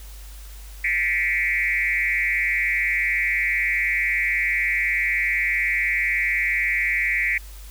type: tone with frequency modulation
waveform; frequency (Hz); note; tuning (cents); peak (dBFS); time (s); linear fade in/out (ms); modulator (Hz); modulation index
sine; 2104; C7; +9; -19; 0.84-7.38; 5; 170; 1.5
effects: added 50 Hz sine -37 dBFS peak until 7.7 s + white hiss -47 dBFS RMS until 7.7 s